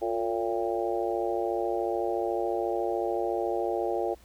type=harmonic tone with a mistuned harmonic; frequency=113.9 Hz; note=A#2; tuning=40 cents flat; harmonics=3 / 4 / 5 / 6 / 7; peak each=-31 / -32 / -33 / -34 / -34 dBFS; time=0.01-4.15 s; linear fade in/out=20 ms; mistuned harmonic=3; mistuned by=+56 cents; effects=added 60 Hz sine -54 dBFS peak until 4.24 s + pink hiss -59 dBFS RMS until 4.24 s